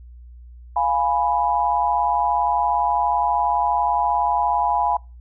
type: chord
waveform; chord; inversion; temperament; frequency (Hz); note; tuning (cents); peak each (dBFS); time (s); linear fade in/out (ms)
sine; F diminished; none; equal; 698.5 / 830.6 / 987.8; F5 / Ab5 / Cb6; 0 / 0 / 0; -24 / -20 / -21; 0.76-4.97; 5
effects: noise-tail reverb RT60 0.3 s tail -25 dB re dry + added 60 Hz sine -39 dBFS peak until 5.2 s